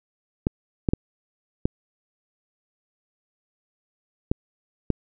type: clicks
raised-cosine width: 3 ms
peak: -7 dBFS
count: 6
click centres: 0.469 / 0.888 / 0.935 / 1.655 / 4.315 / 4.903 s
effects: none